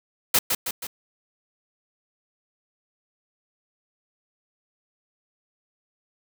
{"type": "noise with echo", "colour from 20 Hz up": "white", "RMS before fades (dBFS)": -18, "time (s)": [0.34, 0.39], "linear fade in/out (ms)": 5, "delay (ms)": 160, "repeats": 3, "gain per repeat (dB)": -5, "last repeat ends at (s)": 0.87, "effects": []}